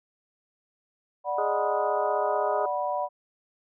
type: chord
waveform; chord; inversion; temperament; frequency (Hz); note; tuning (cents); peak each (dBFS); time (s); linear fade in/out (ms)
sine; B minor; first; equal with one note detuned; 587.3 / 740 / 979.2; D5 / F#5 / B5; 0 / 0 / -15; -30; 1.24-3.09; 50
type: harmonic tone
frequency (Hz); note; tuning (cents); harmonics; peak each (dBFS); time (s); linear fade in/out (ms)
207.7; G#3; 0; 2 / 3 / 4 / 5 / 6 / 7; -31 / -29 / -40 / -42 / -34 / -43; 1.38-2.66; 5
effects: none